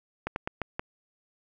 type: slowing click train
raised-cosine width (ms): 0.5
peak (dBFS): -15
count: 5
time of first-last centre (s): 0.27-0.795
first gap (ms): 91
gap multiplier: 1.25
effects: none